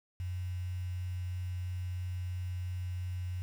sine tone with quantisation, 90.3 Hz, F#2, 42 cents flat, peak -34 dBFS, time 0.2-3.42 s, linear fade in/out 0 ms, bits 9, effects none

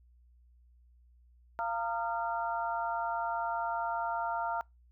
harmonic tone with a mistuned harmonic, 230 Hz, A#3, 23 cents flat, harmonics 3 / 4 / 5 / 6, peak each -36 / -34 / -44 / -37 dBFS, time 1.59-4.61 s, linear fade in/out 0 ms, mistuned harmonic 5, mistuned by +95 cents, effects noise-tail reverb RT60 0.2 s tail -25 dB re dry + added 60 Hz sine -59 dBFS peak until 4.91 s

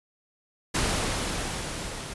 pink noise with level ramp, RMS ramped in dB -25 to -37 dBFS, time 0.74-2.14 s, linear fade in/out 10 ms, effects resampled to 24000 Hz

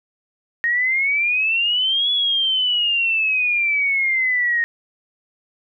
sine exponential two-way sweep, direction up then down, 1856 to 3412 to 1856 Hz, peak -16 dBFS, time 0.64-4.64 s, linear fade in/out 0 ms, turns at 2.11 s, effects none

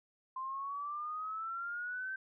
sine exponential sweep, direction up, 1038 to 1559 Hz, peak -37 dBFS, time 0.36-2.16 s, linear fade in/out 5 ms, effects none

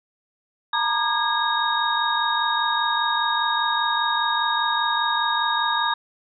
sine tone cluster, 911 / 956 / 1205 / 1643 / 3742 Hz, A#5 / A#5 / D6 / G#6 / A#7, -40 / +43 / +44 / -19 / +6 cents, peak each -26 dBFS, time 0.73-5.94 s, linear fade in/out 5 ms, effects none

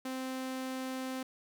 sawtooth tone, 260.3 Hz, C4, 9 cents flat, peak -32 dBFS, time 0.05-1.23 s, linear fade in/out 5 ms, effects none

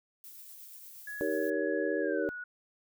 violet noise with tremolo, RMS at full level -48 dBFS, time 0.24-1.5 s, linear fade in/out 0 ms, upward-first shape triangle, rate 8.4 Hz, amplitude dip 30%
sine tone with pitch glide, 1681 to 1463.4 Hz, G#6 to F#6, +20 to -20 cents, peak -38 dBFS, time 1.07-2.44 s, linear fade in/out 5 ms, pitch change -240 cents, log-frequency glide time 2-2.26 s
sine chord, Eb dominant seventh, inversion none, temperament just, 311.1 / 388.9 / 466.7 / 560 Hz, Eb4 / G4 / Bb4 / Db5, 0 / -14 / +2 / +18 cents, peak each -34 dBFS, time 1.21-2.29 s, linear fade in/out 0 ms
effects none

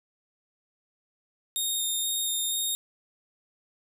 15% pulse tone with vibrato, 3686 Hz, A#7, 20 cents flat, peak -20 dBFS, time 1.56-2.75 s, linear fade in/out 0 ms, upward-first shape square, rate 2.1 Hz, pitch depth 9 cents each way, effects none

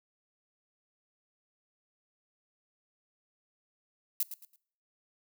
violet noise with echo, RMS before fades -29 dBFS, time 4.2-4.23 s, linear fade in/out 2 ms, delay 110 ms, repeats 3, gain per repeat -11 dB, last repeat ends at 4.56 s, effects noise-tail reverb RT60 0.6 s tail -22 dB re dry

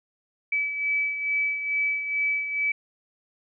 sine beating tone pair, 2296 / 2298.3 Hz, D7 / D7, -40 / -38 cents, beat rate 2.3 Hz, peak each -24 / -32 dBFS, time 0.52-2.72 s, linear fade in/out 5 ms, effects none

